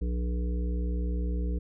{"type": "harmonic tone", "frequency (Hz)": 60, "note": "B1", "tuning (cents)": -49, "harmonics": [1, 3, 5, 7, 8], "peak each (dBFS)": [-27, -37, -41, -44, -45], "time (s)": [0.01, 1.59], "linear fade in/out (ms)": 10, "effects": []}